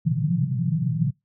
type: band-pass noise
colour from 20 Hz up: pink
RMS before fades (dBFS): -23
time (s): 0.05-1.11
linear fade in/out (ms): 10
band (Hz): 120 to 180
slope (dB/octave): 96
effects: noise-tail reverb RT60 0.2 s tail -26 dB re dry